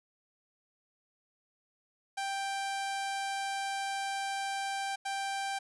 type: tone bursts at uneven times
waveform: sawtooth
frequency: 786 Hz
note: G5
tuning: 4 cents sharp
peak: -29 dBFS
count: 2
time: 2.17-4.96 / 5.05-5.59 s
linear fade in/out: 10 ms
effects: resampled to 24000 Hz + 11-bit